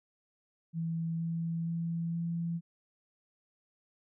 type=tone with pitch steps; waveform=sine; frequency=164.81 / 166.05 / 167.3 / 168.56 Hz; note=E3 / E3 / E3 / E3; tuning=0 / +13 / +26 / +39 cents; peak=-31 dBFS; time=0.73-2.61 s; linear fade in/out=50 ms; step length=470 ms; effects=none